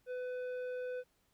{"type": "tone with tanh clipping", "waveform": "sine", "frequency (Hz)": 501, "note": "B4", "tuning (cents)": 25, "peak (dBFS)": -39, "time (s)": [0.06, 1.04], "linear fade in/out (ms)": 50, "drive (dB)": 9, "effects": ["pink hiss -75 dBFS RMS until 1.33 s"]}